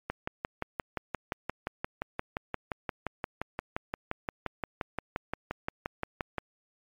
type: click train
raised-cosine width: 0.5 ms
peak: -16 dBFS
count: 37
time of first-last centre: 0.1-6.383 s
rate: 5.73 Hz
effects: MP3 96 kbps